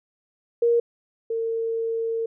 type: tone pair in turn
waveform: sine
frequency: 470 / 454.8 Hz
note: A#4 / A#4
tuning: +14 / -43 cents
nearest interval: minor second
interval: 57 cents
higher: first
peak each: -16 / -23 dBFS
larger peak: first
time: 0.62-0.8 / 1.3-2.26 s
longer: second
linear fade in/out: 5 ms
effects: none